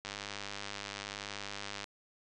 click train, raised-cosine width 0.2 ms, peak -22 dBFS, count 182, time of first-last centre 0.05-1.842 s, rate 101 Hz, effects resampled to 22050 Hz

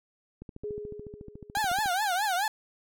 click train, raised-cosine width 3 ms, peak -29 dBFS, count 21, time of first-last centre 0.42-1.859 s, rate 13.9 Hz
sine tone with exponential decay, 417.7 Hz, G#4, 10 cents sharp, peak -31 dBFS, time 0.64-2.07 s, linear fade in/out 2 ms, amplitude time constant 310 ms
30% pulse tone with vibrato, 782 Hz, G5, 4 cents flat, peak -23 dBFS, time 1.55-2.48 s, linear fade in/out 2 ms, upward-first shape triangle, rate 4.7 Hz, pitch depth 220 cents each way
effects none

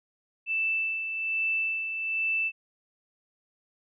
sine tone with tremolo, 2648 Hz, E7, 7 cents sharp, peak -24 dBFS, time 0.46-2.52 s, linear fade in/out 50 ms, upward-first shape sine, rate 1.2 Hz, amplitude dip 50%, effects none

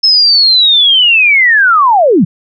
sine linear sweep, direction down, 5250 to 140 Hz, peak -4 dBFS, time 0.03-2.25 s, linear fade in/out 10 ms, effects none

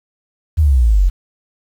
sine exponential sweep, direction down, 82.41 to 42.47 Hz, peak -8 dBFS, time 0.57-1.1 s, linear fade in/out 20 ms, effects 7-bit

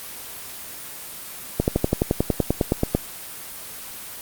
slowing click train, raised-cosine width 2 ms, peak -4 dBFS, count 15, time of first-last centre 1.6-2.95 s, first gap 79 ms, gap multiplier 1.03, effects white hiss -36 dBFS RMS until 4.21 s + Opus 24 kbps

